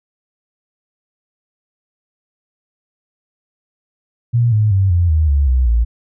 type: tone with pitch steps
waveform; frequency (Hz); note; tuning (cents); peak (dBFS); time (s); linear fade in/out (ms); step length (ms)
sine; 118.8 / 107.07 / 96.5 / 86.97 / 78.38 / 70.64 / 63.66 / 57.38; A#2 / A2 / G2 / F2 / D#2 / C#2 / C2 / A#1; +33 / -47 / -27 / -7 / +13 / +33 / -47 / -27; -10; 4.33-5.85; 20; 190
effects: none